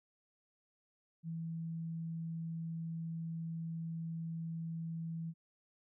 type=tone; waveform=sine; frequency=164.3 Hz; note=E3; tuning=5 cents flat; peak=-38 dBFS; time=1.23-5.34 s; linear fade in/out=50 ms; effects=none